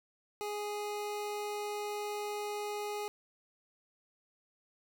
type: tone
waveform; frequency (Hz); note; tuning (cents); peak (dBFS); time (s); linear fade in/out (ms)
25% pulse; 415.3; G#4; 0; -32; 0.41-3.08; 0
effects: none